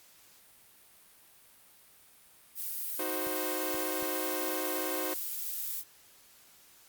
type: noise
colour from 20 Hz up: violet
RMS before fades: -36 dBFS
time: 2.55-5.84 s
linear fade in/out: 50 ms
type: chord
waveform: sawtooth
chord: C diminished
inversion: first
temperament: equal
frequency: 311.1 / 370 / 523.3 Hz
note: Eb4 / Gb4 / C5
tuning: 0 / 0 / 0 cents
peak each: -34 dBFS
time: 2.99-5.14 s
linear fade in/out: 5 ms
type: clicks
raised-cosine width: 2 ms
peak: -33 dBFS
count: 3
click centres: 3.269 / 3.746 / 4.025 s
effects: white hiss -59 dBFS RMS until 6.88 s + Opus 48 kbps